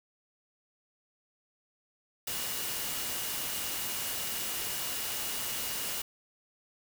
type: tone in noise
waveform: sine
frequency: 2876 Hz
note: F#7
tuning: 50 cents flat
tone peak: -45 dBFS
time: 2.27-6.02 s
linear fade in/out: 5 ms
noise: white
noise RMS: -35 dBFS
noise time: 2.27-6.02 s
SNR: -13 dB
effects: none